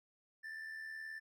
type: tone with amplitude modulation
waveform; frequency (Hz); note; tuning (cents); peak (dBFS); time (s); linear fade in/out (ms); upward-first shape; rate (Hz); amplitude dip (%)
triangle; 1770; A6; +10; -40; 0.43-1.2; 20; sine; 79.2; 50
effects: none